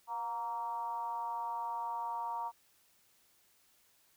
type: tone with frequency modulation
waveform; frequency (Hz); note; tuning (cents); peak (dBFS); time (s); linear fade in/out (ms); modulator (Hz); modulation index
sine; 932.3; A#5; 0; -35; 0.07-2.52; 50; 219; 0.67
effects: white hiss -69 dBFS RMS until 4.16 s